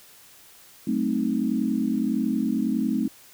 sine chord, F# diminished seventh, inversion none, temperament equal with one note detuned, 189.32 / 220 / 261.6 / 311.1 Hz, F#3 / A3 / C4 / Eb4, +40 / 0 / 0 / 0 cents, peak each -31 / -25 / -26 / -29 dBFS, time 0.87-3.08 s, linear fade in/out 5 ms, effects white hiss -51 dBFS RMS until 3.33 s

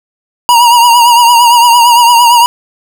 square tone with vibrato, 950 Hz, A#5, 33 cents sharp, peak -3 dBFS, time 0.49-2.46 s, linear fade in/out 0 ms, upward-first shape triangle, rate 8.8 Hz, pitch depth 64 cents each way, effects none

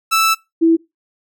sawtooth / sine tone pair in turn, 1318.5 / 329 Hz, E6 / E4, 0 / -3 cents, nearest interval 2 octaves, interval 2403 cents, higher first, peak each -8 dBFS, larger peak neither, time 0.11-0.35 / 0.61-0.77 s, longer first, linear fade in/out 20 ms, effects noise-tail reverb RT60 0.2 s tail -21 dB re dry

